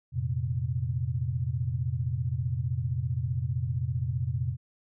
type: chord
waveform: sine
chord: F suspended fourth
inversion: none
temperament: equal with one note detuned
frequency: 87.31 / 115.47 / 130.81 Hz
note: F2 / Bb2 / C3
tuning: 0 / -16 / 0 cents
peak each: -33 / -31 / -30 dBFS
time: 0.12-4.57 s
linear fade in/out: 50 ms
effects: none